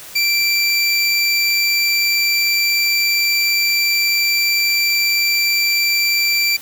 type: tone pair together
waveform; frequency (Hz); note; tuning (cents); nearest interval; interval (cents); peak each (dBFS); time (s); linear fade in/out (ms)
square; 2349 / 4660; D7 / D8; 0 / -14; octave; 1186; -17 / -18; 0.15-6.57; 10
effects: white hiss -36 dBFS RMS until 6.61 s